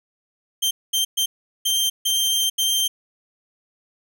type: tone bursts at uneven times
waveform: sawtooth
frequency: 3153 Hz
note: G7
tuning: 9 cents sharp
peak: -15 dBFS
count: 6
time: 0.62-0.71 / 0.93-1.05 / 1.17-1.26 / 1.65-1.9 / 2.05-2.5 / 2.58-2.88 s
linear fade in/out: 10 ms
effects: none